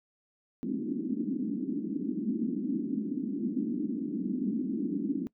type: band-pass noise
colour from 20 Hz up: pink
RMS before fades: -32 dBFS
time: 0.63-5.27 s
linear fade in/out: 0 ms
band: 210 to 310 Hz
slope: 48 dB/octave
effects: noise-tail reverb RT60 0.1 s tail -22 dB re dry

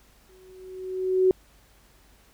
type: tone with exponential growth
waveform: sine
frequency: 373.2 Hz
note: F#4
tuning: 15 cents sharp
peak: -14 dBFS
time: 0.29-1.31 s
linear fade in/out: 1 ms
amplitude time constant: 220 ms
effects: added 50 Hz sine -59 dBFS peak until 2.33 s + pink hiss -59 dBFS RMS until 2.33 s

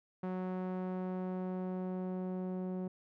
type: tone with low-pass filter sweep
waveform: sawtooth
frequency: 184.5 Hz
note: F#3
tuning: 5 cents flat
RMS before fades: -38 dBFS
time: 0.23-2.88 s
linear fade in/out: 5 ms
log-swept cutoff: 1200 to 540 Hz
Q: 0.75
effects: none

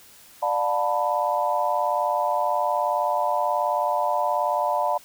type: chord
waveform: sine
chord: B half-diminished seventh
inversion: first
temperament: just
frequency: 592.7 / 711.2 / 889 / 987.8 Hz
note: D5 / F5 / A5 / B5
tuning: +16 / +31 / +18 / 0 cents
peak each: -26 dBFS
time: 0.42-4.98 s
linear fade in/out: 10 ms
effects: white hiss -50 dBFS RMS until 5.04 s

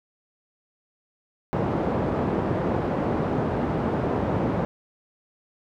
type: band-pass noise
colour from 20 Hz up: pink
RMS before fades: -25 dBFS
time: 1.53-4.65 s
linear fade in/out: 0 ms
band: 120 to 780 Hz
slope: 12 dB/octave
effects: none

